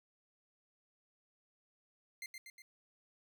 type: tone with echo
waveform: sawtooth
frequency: 2093 Hz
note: C7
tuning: in tune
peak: -39 dBFS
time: 2.22-2.26 s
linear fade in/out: 2 ms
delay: 120 ms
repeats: 3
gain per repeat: -4 dB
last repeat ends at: 2.62 s
effects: none